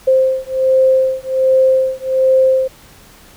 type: beating tone pair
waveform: sine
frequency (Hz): 523.3 / 524.6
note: C5 / C5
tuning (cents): 0 / +4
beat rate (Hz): 1.3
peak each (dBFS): -13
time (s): 0.07-2.68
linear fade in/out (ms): 10
effects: pink hiss -43 dBFS RMS until 3.36 s